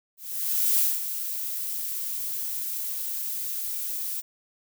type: noise with ADSR envelope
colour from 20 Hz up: violet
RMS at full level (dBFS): -21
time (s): 0.17-4.22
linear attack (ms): 620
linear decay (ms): 200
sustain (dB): -10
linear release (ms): 26
effects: none